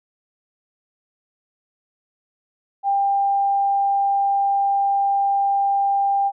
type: tone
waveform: sine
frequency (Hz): 795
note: G5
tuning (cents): +24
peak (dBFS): -16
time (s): 2.83-6.32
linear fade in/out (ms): 50
effects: none